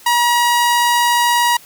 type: tone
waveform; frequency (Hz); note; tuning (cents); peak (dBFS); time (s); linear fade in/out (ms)
sawtooth; 957; A#5; +45; -8; 0.06-1.57; 5
effects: white hiss -43 dBFS RMS until 1.65 s